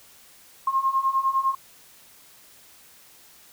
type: beating tone pair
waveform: sine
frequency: 1064 / 1073.9 Hz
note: C6 / C6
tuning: +29 / +45 cents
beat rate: 9.9 Hz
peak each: -25 / -22 dBFS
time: 0.67-1.55 s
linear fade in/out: 5 ms
effects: white hiss -52 dBFS RMS until 3.52 s